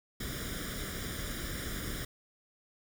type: noise with comb filter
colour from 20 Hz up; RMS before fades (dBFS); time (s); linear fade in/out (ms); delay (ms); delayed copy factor
pink; -38; 0.2-2.05; 5; 0.57; +0.8
effects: none